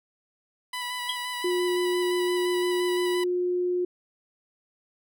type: tone with vibrato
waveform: 15% pulse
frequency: 987.8 Hz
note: B5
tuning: in tune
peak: -24 dBFS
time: 0.73-3.24 s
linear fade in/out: 5 ms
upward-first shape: square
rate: 5.8 Hz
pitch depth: 16 cents each way
type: tone with exponential decay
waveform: triangle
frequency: 3257 Hz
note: G#7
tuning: 34 cents flat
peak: -21 dBFS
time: 1.09-1.17 s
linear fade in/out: 5 ms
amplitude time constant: 17 ms
type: tone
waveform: sine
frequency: 358.2 Hz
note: F4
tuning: 44 cents sharp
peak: -23 dBFS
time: 1.44-3.85 s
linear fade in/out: 5 ms
effects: none